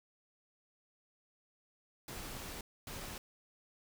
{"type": "noise bursts at uneven times", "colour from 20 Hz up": "pink", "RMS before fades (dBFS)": -45, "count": 2, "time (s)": [[2.08, 2.61], [2.87, 3.18]], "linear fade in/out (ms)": 2, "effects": []}